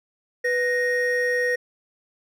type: tone pair together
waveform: triangle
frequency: 494 / 1865 Hz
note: B4 / A#6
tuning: 0 / 0 cents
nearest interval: octave + major seventh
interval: 2300 cents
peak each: -21 dBFS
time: 0.44-1.56 s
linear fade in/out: 10 ms
effects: none